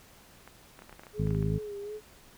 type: clicks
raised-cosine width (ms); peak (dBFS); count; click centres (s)
0.5; -32; 12; 0.476 / 0.791 / 0.821 / 0.895 / 0.927 / 0.995 / 1.035 / 1.068 / 1.271 / 1.307 / 1.348 / 1.426
type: tone with vibrato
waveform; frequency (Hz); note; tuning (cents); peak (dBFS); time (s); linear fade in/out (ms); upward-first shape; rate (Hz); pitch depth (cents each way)
sine; 414.4; G#4; -4; -36; 1.13-2.01; 50; sine; 2.7; 53
type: harmonic tone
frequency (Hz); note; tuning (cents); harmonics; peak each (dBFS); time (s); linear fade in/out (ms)
52.6; G#1; +23; 1 / 2 / 3 / 4 / 5; -34 / -31 / -29 / -37 / -41; 1.18-1.59; 20
effects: pink hiss -56 dBFS RMS until 2.37 s